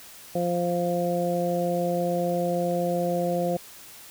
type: harmonic tone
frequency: 174.61 Hz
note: F3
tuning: in tune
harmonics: 1 / 2 / 3 / 4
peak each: -28 / -31 / -26 / -30 dBFS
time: 0.35-3.57 s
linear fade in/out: 5 ms
effects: white hiss -46 dBFS RMS until 4.1 s